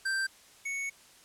square tone pair in turn, 1568 / 2217 Hz, G6 / C#7, 0 / 0 cents, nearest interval tritone, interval 600 cents, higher second, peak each -29 / -33 dBFS, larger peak first, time 0.05-0.27 / 0.65-0.9 s, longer second, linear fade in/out 10 ms, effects white hiss -57 dBFS RMS until 1.24 s + low-pass 10000 Hz 12 dB/octave

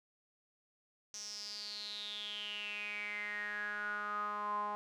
sawtooth tone with band-pass filter sweep, 207.7 Hz, G#3, in tune, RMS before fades -41 dBFS, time 1.14-4.75 s, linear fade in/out 0 ms, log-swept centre 5900 to 940 Hz, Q 9.8, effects none

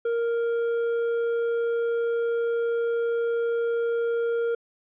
sine tone with hard clipping, 466.2 Hz, A#4, in tune, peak -24 dBFS, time 0.05-4.55 s, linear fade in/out 5 ms, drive 5 dB, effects resampled to 8000 Hz

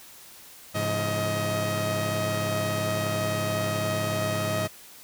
sawtooth tone cluster, 105.5 / 137.3 / 172.1 / 630 Hz, G#2 / C#3 / F3 / D#5, +28 / -16 / -25 / +21 cents, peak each -26 / -32 / -31 / -24 dBFS, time 0.74-4.68 s, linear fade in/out 20 ms, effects white hiss -48 dBFS RMS until 5.03 s

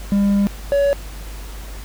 triangle tone pair in turn, 200.6 / 563.6 Hz, G3 / C#5, +40 / +29 cents, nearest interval octave + tritone, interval 1789 cents, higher second, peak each -11 dBFS, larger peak neither, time 0.12-0.47 / 0.72-0.93 s, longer first, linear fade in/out 0 ms, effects added 50 Hz sine -30 dBFS peak until 1.84 s + pink hiss -39 dBFS RMS until 1.84 s

